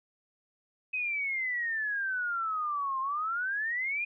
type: exponential two-way sweep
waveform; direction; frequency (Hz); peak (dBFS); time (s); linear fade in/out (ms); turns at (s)
sine; down then up; 2548 to 1046.5 to 2470; -29; 0.93-4.05; 10; 3
effects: none